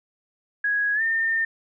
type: tone with pitch glide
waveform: sine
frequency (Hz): 1661.2 to 1811.6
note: G#6 to A#6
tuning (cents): 0 to -50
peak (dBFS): -20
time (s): 0.64-1.45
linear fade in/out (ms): 5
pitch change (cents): +150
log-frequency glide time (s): 0.94-1.02
effects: none